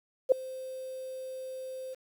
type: tone with ADSR envelope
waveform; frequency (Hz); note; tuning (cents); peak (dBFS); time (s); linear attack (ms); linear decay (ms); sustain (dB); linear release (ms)
sine; 520; C5; -11; -14; 0.29-1.95; 29; 3; -23; 18
effects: 9-bit